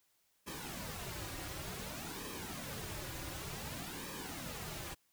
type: noise with flanger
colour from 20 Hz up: pink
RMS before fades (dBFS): -44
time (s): 0.46-4.95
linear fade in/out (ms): 20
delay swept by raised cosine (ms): 1.4 to 4.6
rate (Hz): 0.55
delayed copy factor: -0.65
effects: white hiss -75 dBFS RMS until 5.12 s